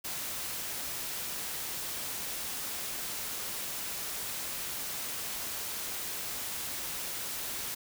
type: noise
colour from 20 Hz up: white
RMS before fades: -37 dBFS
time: 0.04-7.75 s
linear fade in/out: 10 ms
effects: none